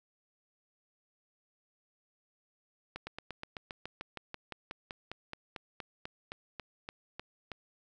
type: slowing click train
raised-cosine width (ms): 0.3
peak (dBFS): -24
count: 24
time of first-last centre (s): 2.96-7.517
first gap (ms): 110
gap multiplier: 1.05
effects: none